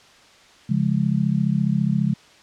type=chord; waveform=sine; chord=Db major; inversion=none; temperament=just; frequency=138.59 / 173.24 / 207.9 Hz; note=Db3 / F3 / Ab3; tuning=0 / -14 / +2 cents; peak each=-22 dBFS; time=0.69-2.14 s; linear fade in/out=10 ms; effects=white hiss -50 dBFS RMS until 2.42 s + low-pass 5000 Hz 12 dB/octave